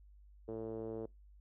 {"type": "tone with low-pass filter", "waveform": "5% pulse", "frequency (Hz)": 111.8, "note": "A2", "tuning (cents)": 28, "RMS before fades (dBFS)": -42, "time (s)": [0.48, 1.06], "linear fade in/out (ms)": 5, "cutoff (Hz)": 430, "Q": 3.5, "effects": ["noise-tail reverb RT60 0.2 s tail -25 dB re dry", "added 50 Hz sine -57 dBFS peak until 1.4 s"]}